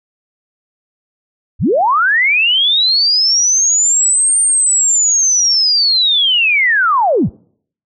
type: linear two-way sweep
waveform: sine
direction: up then down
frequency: 39.38 to 8870 to 39.38 Hz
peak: -9 dBFS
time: 1.59-7.3 s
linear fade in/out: 50 ms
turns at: 4.4 s
effects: noise-tail reverb RT60 0.6 s tail -25 dB re dry